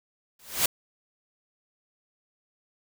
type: noise with exponential growth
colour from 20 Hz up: white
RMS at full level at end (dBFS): -19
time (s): 0.39-0.66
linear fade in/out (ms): 5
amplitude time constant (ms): 58
effects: none